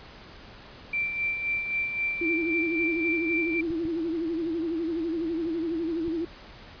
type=tone with tremolo; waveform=sine; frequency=2349 Hz; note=D7; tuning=in tune; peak=-24 dBFS; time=0.93-3.61 s; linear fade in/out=5 ms; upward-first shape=sine; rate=3.8 Hz; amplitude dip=50%
type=tone with vibrato; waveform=sine; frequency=329.6 Hz; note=E4; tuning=in tune; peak=-26 dBFS; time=2.21-6.25 s; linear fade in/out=5 ms; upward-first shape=sine; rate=12 Hz; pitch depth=82 cents each way
type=clicks; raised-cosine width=5 ms; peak=-28 dBFS; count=3; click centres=3.705 / 3.853 / 6.08 s
effects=pink hiss -47 dBFS RMS until 6.8 s + resampled to 11025 Hz